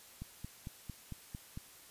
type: click train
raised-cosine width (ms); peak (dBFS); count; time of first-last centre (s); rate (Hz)
5; -30; 7; 0.22-1.574; 4.43
effects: white hiss -57 dBFS RMS until 1.9 s + resampled to 32000 Hz